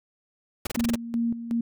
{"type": "noise bursts", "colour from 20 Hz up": "pink", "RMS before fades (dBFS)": -29, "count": 7, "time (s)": [0.65, 0.952], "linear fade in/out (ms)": 5, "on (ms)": 20, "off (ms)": 27}
{"type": "tone with tremolo", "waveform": "sine", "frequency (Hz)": 233.1, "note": "A#3", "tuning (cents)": 0, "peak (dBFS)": -22, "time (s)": [0.77, 1.61], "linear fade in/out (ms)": 5, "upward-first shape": "square", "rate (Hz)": 2.7, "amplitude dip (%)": 70}
{"effects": []}